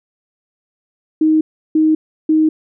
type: tone bursts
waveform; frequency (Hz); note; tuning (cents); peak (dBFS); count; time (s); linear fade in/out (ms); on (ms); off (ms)
sine; 313; D#4; +10; -9; 3; 1.21-2.49; 5; 200; 340
effects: none